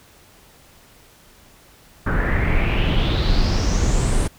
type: noise with low-pass filter sweep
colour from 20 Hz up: brown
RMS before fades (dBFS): -18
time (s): 2.06-4.28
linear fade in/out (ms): 10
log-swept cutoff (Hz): 1500 to 9600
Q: 5.5
effects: pink hiss -50 dBFS RMS until 4.38 s